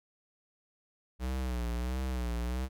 square tone with vibrato, 61.8 Hz, B1, 2 cents sharp, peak -32 dBFS, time 1.19-2.69 s, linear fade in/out 50 ms, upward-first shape sine, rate 1.5 Hz, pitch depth 90 cents each way, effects none

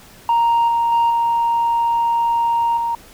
sine tone with level steps, 932.3 Hz, A#5, in tune, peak -10 / -13 / -10 / -13 / -17 dBFS, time 0.29-2.95 s, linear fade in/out 2 ms, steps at 0.68 / 0.92 / 1.1 / 2.77 s, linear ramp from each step 2 ms, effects tanh soft clip ceiling -11 dBFS + pink hiss -44 dBFS RMS until 3.13 s

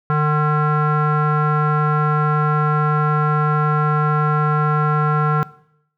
square tone with low-pass filter, 150.9 Hz, D3, 47 cents sharp, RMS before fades -17 dBFS, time 0.1-5.43 s, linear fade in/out 0 ms, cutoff 1300 Hz, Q 6.3, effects noise-tail reverb RT60 0.7 s tail -19 dB re dry

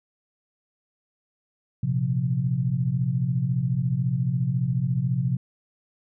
sine chord, Bb suspended second, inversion none, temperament equal, 116.54 / 130.81 / 174.61 Hz, Bb2 / C3 / F3, 0 / 0 / 0 cents, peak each -29 / -23 / -28 dBFS, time 1.83-5.37 s, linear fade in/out 5 ms, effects none

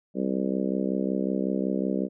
harmonic tone, 65.41 Hz, C2, in tune, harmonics 3 / 4 / 5 / 6 / 7 / 8 / 9, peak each -28 / -30 / -32 / -34 / -35 / -36 / -37 dBFS, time 0.14-2.09 s, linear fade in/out 50 ms, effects none

